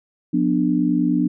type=chord; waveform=sine; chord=B diminished; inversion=second; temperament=just; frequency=177.8 / 246.9 / 296.3 Hz; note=F3 / B3 / D4; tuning=+31 / 0 / +15 cents; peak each=-22 / -20 / -19 dBFS; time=0.33-1.28 s; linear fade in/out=10 ms; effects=none